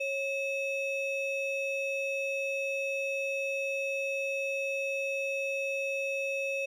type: ring-modulated tone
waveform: triangle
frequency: 1568 Hz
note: G6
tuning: in tune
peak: -25 dBFS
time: 0-6.66 s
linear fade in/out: 10 ms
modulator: 1020 Hz
effects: none